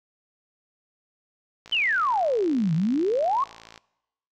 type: click train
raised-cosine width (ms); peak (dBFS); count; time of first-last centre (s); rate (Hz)
0.2; -26; 120; 1.66-3.777; 56.2
type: exponential two-way sweep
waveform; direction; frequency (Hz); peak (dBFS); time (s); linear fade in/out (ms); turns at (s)
sine; down then up; 3120 to 152 to 1151; -20; 1.72-3.44; 5; 2.74
effects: noise-tail reverb RT60 0.9 s tail -23 dB re dry